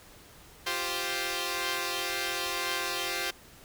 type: chord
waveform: 5% pulse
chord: F suspended second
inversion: none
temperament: equal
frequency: 349.2 / 392 / 523.3 Hz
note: F4 / G4 / C5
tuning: 0 / 0 / 0 cents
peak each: -23 dBFS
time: 0.66-3.31 s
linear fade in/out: 10 ms
effects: pink hiss -53 dBFS RMS until 3.64 s